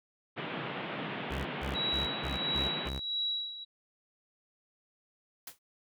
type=band-pass noise; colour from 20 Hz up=pink; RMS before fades=-38 dBFS; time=0.36-2.9 s; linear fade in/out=20 ms; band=130 to 3400 Hz; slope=48 dB/octave
type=tone bursts; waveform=sawtooth; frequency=66.9 Hz; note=C2; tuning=39 cents sharp; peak=-31 dBFS; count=6; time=1.3-3 s; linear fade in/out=20 ms; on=150 ms; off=160 ms
type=tone with tremolo; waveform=sine; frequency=3889 Hz; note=B7; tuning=27 cents flat; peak=-29 dBFS; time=1.74-3.65 s; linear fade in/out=20 ms; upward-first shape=sine; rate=1.5 Hz; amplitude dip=75%
type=noise with exponential decay; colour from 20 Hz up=white; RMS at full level=-38 dBFS; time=5.47-5.59 s; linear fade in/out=5 ms; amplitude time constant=24 ms
effects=none